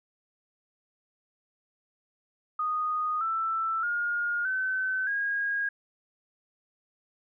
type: tone with pitch steps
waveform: sine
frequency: 1239 / 1327.9 / 1423.2 / 1525.4 / 1634.9 Hz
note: D#6 / E6 / F6 / G6 / G#6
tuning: -8 / +12 / +32 / -48 / -28 cents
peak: -26 dBFS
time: 2.59-5.69 s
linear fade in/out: 5 ms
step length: 620 ms
effects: none

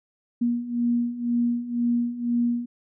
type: beating tone pair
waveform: sine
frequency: 237.3 / 239.3 Hz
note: A#3 / A#3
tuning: +31 / +46 cents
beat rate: 2 Hz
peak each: -27 / -23 dBFS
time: 0.41-2.66 s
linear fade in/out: 10 ms
effects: none

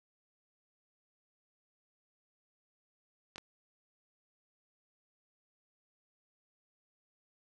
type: clicks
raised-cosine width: 0.2 ms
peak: -26 dBFS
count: 2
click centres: 3.359 / 3.381 s
effects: none

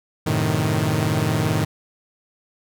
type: chord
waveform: sawtooth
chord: F# diminished seventh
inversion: none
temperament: equal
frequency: 92.5 / 110 / 130.81 / 155.56 Hz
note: F#2 / A2 / C3 / Eb3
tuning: 0 / 0 / 0 / 0 cents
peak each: -24 / -19 / -23 / -18 dBFS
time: 0.26-1.65 s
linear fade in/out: 10 ms
effects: none

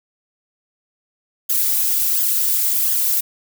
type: noise with flanger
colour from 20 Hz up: violet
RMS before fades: -18 dBFS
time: 1.49-3.21 s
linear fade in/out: 10 ms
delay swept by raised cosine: 0.59 to 4.79 ms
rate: 1.4 Hz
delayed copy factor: +0.95
effects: none

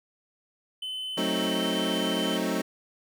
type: tone with pitch glide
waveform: triangle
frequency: 3039 to 3073 Hz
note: F#7 to G7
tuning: +46 to -35 cents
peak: -30 dBFS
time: 0.82-2.37 s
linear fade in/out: 5 ms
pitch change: +19 cents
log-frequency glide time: 1.53-1.59 s
type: chord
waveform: 25% pulse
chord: F# diminished seventh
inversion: none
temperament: equal with one note detuned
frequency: 185 / 220 / 263.1 / 311.1 Hz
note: F#3 / A3 / C4 / Eb4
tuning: 0 / 0 / +10 / 0 cents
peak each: -28 dBFS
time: 1.17-2.62 s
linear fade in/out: 10 ms
effects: none

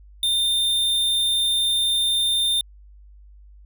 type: tone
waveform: square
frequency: 3616 Hz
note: A7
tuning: 47 cents sharp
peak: -19 dBFS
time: 0.23-2.61 s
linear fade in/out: 2 ms
effects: added 50 Hz sine -44 dBFS peak until 3.65 s

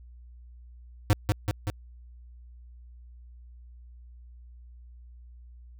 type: tone with echo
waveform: square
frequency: 103.4 Hz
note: G#2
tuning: 7 cents flat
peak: -18 dBFS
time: 1.1-1.13 s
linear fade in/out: 0 ms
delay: 190 ms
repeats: 3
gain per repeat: -3 dB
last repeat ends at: 1.7 s
effects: added 60 Hz sine -46 dBFS peak until 5.79 s

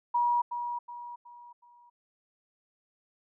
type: tone with echo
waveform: sine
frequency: 960 Hz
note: B5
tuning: 49 cents flat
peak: -23 dBFS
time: 0.14-0.42 s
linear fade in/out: 10 ms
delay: 370 ms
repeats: 4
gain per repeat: -8 dB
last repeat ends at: 1.9 s
effects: none

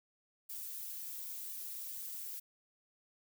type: noise with flanger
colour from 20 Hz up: violet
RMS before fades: -44 dBFS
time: 0.49-2.4 s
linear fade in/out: 10 ms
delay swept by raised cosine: 1.7 to 6.6 ms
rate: 0.97 Hz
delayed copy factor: +0.65
effects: none

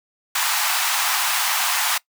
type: high-pass noise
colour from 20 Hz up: pink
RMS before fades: -21 dBFS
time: 0.35-1.98 s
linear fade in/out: 5 ms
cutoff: 780 Hz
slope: 48 dB/octave
effects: noise-tail reverb RT60 0.1 s tail -21 dB re dry

